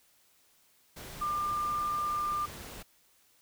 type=tone in noise; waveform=sine; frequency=1196 Hz; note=D6; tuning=31 cents sharp; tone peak=-29 dBFS; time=1.21-2.46 s; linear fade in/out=10 ms; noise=pink; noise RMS=-45 dBFS; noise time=0.96-2.83 s; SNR=+13 dB; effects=white hiss -66 dBFS RMS until 3.41 s